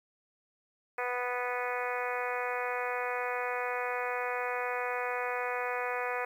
harmonic tone with a mistuned harmonic, 246.9 Hz, B3, in tune, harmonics 2 / 3 / 4 / 5 / 6 / 7 / 8 / 9 / 10, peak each -36 / -38 / -39 / -40 / -41 / -41 / -42 / -43 / -43 dBFS, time 0.98-6.25 s, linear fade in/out 5 ms, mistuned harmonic 9, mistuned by -17 cents, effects 10-bit

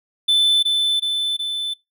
triangle tone with echo, 3520 Hz, A7, in tune, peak -11 dBFS, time 0.28-0.63 s, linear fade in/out 10 ms, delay 370 ms, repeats 3, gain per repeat -3 dB, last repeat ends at 1.74 s, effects noise-tail reverb RT60 0.2 s tail -23 dB re dry

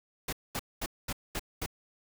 pink noise bursts, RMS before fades -34 dBFS, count 6, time 0.28-1.662 s, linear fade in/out 5 ms, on 47 ms, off 220 ms, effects none

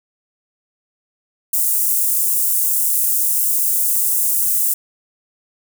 white high-pass noise, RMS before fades -17 dBFS, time 1.53-4.74 s, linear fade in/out 5 ms, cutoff 8200 Hz, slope 24 dB/octave, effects none

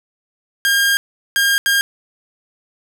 sawtooth tone bursts at uneven times, 1613 Hz, G6, 49 cents sharp, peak -9 dBFS, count 3, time 0.65-0.97 / 1.36-1.58 / 1.66-1.81 s, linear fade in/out 0 ms, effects none

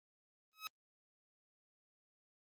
15% pulse tone with exponential growth, 1277 Hz, D#6, 45 cents sharp, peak -31 dBFS, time 0.53-0.67 s, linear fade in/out 0 ms, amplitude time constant 30 ms, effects Opus 32 kbps

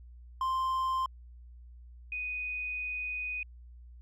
triangle / sine tone pair in turn, 1046.5 / 2489 Hz, C6 / D#7, 0 / 0 cents, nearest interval octave + minor third, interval 1500 cents, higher second, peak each -26 / -33 dBFS, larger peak first, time 0.41-1.06 / 2.12-3.43 s, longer second, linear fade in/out 2 ms, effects added 60 Hz sine -48 dBFS peak until 4.01 s

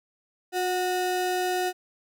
square ring-modulated tone, 548 Hz, C#5, 20 cents flat, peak -22 dBFS, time 0.52-1.73 s, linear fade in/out 50 ms, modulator 186 Hz, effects none

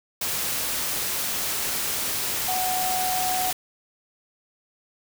sine tone in noise, 740 Hz, F#5, in tune, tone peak -25 dBFS, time 2.48-3.51 s, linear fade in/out 5 ms, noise white, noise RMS -27 dBFS, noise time 0.21-3.53 s, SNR -1 dB, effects none

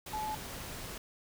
sine tone in noise, 860 Hz, A5, 40 cents flat, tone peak -34 dBFS, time 0.13-0.35 s, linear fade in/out 5 ms, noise pink, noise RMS -43 dBFS, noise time 0.06-0.98 s, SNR +6 dB, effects none

